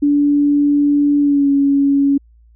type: tone with pitch glide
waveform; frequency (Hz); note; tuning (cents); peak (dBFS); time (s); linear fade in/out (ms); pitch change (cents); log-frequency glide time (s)
sine; 289 to 279.6; D4 to C#4; -28 to +15; -10; 0.02-2.18; 10; -57; 1.2-1.49
effects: added 57 Hz sine -45 dBFS peak until 2.55 s